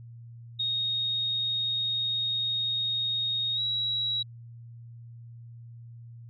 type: tone with pitch glide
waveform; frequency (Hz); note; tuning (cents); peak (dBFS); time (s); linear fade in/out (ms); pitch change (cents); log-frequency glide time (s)
sine; 3729 to 3878; A#7 to B7; 0 to -32; -26; 0.59-4.23; 10; +68; 3.55-3.6
effects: added 117 Hz sine -43 dBFS peak until 6.29 s